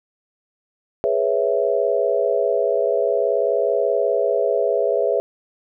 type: chord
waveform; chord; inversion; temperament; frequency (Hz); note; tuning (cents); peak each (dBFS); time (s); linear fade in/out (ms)
sine; C# minor seventh; second; equal; 415.3 / 493.9 / 554.4 / 659.3; G#4 / B4 / C#5 / E5; 0 / 0 / 0 / 0; -22; 1.04-5.2; 0
effects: none